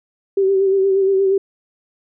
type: tone with vibrato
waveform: sine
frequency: 387.6 Hz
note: G4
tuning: 20 cents flat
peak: -12 dBFS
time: 0.37-1.38 s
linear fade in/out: 5 ms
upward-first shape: sine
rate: 8.5 Hz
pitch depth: 35 cents each way
effects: none